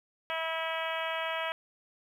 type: harmonic tone with a mistuned harmonic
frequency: 324.8 Hz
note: E4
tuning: 26 cents flat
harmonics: 2 / 3 / 4 / 5 / 6 / 7 / 8 / 9 / 10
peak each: -36 / -38 / -39 / -40 / -41 / -41 / -42 / -43 / -43 dBFS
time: 0.3-1.52 s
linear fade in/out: 0 ms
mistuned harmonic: 8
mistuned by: -19 cents
effects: 10-bit